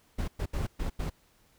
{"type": "noise bursts at uneven times", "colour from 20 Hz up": "brown", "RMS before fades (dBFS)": -31, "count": 5, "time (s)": [[0.18, 0.28], [0.39, 0.46], [0.53, 0.67], [0.79, 0.9], [0.99, 1.1]], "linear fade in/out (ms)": 10, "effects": ["pink hiss -65 dBFS RMS until 1.58 s"]}